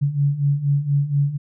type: beating tone pair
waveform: sine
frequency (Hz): 139.9 / 144.1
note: C#3 / D3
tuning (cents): +16 / -33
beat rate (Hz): 4.2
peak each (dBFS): -22 / -18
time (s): 0.01-1.38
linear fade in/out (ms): 20
effects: none